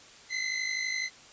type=tone pair together; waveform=sawtooth; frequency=2022 / 2074 Hz; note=B6 / C7; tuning=+40 / -16 cents; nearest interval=unison; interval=44 cents; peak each=-29 / -29 dBFS; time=0.29-1.1 s; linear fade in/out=50 ms; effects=white hiss -52 dBFS RMS until 1.32 s + resampled to 16000 Hz